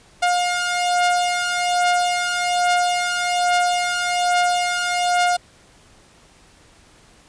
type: beating tone pair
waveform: sawtooth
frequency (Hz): 710 / 711.2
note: F5 / F5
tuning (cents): +28 / +31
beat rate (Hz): 1.2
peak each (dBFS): -19 / -15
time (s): 0.22-5.37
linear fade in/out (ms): 10
effects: pink hiss -51 dBFS RMS until 7.28 s + resampled to 22050 Hz